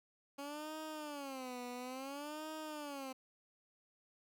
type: tone with vibrato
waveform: 15% pulse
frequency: 277.2 Hz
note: C#4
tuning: in tune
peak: -37 dBFS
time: 0.38-3.13 s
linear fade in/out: 10 ms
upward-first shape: sine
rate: 0.58 Hz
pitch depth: 210 cents each way
effects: none